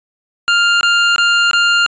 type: tone bursts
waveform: 25% pulse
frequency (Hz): 1400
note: F6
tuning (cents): +4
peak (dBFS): -6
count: 4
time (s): 0.48-1.863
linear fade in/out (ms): 0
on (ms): 330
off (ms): 21
effects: resampled to 16000 Hz